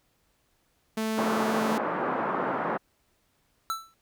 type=tone; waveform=sawtooth; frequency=220 Hz; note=A3; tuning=in tune; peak=-23 dBFS; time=0.97-1.78 s; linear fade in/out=5 ms
type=band-pass noise; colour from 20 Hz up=white; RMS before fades=-29 dBFS; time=1.17-2.78 s; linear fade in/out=20 ms; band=180 to 1300 Hz; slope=24 dB/octave
type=tone with exponential decay; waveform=square; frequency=1326 Hz; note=E6; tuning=10 cents sharp; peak=-25 dBFS; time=3.7-3.94 s; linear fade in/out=0 ms; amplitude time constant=51 ms
effects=pink hiss -70 dBFS RMS until 4.01 s